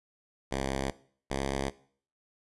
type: tone pair in turn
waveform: 5% pulse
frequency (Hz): 67.2 / 68.1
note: C2 / C#2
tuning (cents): +47 / -30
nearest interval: unison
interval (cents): 23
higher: second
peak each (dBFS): -19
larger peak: neither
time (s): 0.51-0.91 / 1.3-1.7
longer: neither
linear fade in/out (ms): 10
effects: noise-tail reverb RT60 0.5 s tail -19 dB re dry + resampled to 24000 Hz